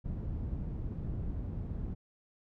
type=low-pass noise; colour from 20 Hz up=white; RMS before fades=-37 dBFS; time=0.04-1.95 s; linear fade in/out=20 ms; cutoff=120 Hz; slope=12 dB/octave; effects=none